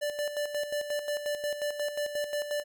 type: tone with tremolo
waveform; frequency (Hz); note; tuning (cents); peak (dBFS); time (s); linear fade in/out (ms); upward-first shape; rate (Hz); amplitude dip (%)
square; 587.3; D5; 0; -29; 0.01-2.64; 20; square; 5.6; 60
effects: none